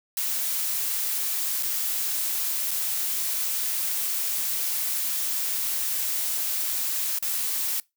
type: noise with dropouts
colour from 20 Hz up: blue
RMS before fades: -27 dBFS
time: 0.17-7.8 s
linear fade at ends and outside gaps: 1 ms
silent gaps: 1.626-1.631 / 2.709-2.713 / 7.187-7.225 s
effects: noise-tail reverb RT60 0.2 s tail -23 dB re dry